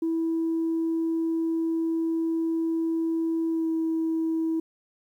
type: tone with pitch glide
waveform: sine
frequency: 327.6 to 324 Hz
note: E4 to E4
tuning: -11 to -30 cents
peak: -22 dBFS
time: 0.02-4.6 s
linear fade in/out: 5 ms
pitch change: -19 cents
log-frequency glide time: 3.49-3.68 s
effects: tanh soft clip ceiling -20 dBFS + 10-bit